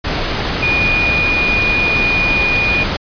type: tone in noise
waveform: sine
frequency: 2448 Hz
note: D#7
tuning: 29 cents flat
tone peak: -13 dBFS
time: 0.62-2.84 s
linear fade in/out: 10 ms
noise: pink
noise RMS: -18 dBFS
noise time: 0.04-2.97 s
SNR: +2 dB
effects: resampled to 11025 Hz